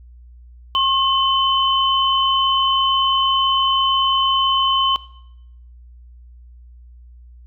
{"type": "tone pair together", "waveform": "sine", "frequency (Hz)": [1076, 3043], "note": ["C6", "F#7"], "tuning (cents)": [48, 48], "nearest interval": "octave + tritone", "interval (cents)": 1800, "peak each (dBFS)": -17, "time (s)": [0.75, 4.96], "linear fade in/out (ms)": 0, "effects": ["noise-tail reverb RT60 0.8 s tail -19 dB re dry", "added 60 Hz sine -40 dBFS peak until 7.46 s"]}